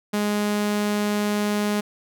sawtooth tone, 207.7 Hz, G#3, in tune, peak -17 dBFS, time 0.13-1.81 s, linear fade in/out 10 ms, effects none

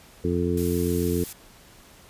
harmonic tone, 87.31 Hz, F2, in tune, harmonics 1 / 2 / 3 / 4 / 5, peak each -28 / -28 / -28 / -28 / -28 dBFS, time 0.24-1.24 s, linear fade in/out 5 ms
blue noise, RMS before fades -36 dBFS, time 0.57-1.33 s, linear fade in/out 5 ms
effects pink hiss -51 dBFS RMS until 2.09 s + resampled to 32000 Hz

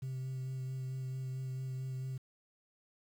sine tone with vibrato, 130.81 Hz, C3, in tune, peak -34 dBFS, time 0.02-2.18 s, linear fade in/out 10 ms, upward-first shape sine, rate 4.5 Hz, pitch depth 16 cents each way, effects tanh soft clip ceiling -36 dBFS + 10-bit

